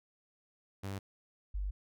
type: tone pair in turn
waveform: sawtooth / sine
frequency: 98 / 49 Hz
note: G2 / G1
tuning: 0 / 0 cents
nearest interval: octave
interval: 1200 cents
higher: first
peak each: -34 / -33 dBFS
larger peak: second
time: 0.83-0.99 / 1.54-1.71 s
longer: second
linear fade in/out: 10 ms
effects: none